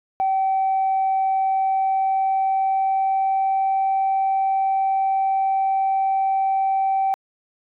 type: tone with pitch glide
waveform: sine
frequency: 769 to 773.9 Hz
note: G5 to G5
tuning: -33 to -22 cents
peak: -16 dBFS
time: 0.2-7.14 s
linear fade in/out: 0 ms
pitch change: +11 cents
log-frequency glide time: 1.26-3.87 s
effects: tanh soft clip ceiling -14 dBFS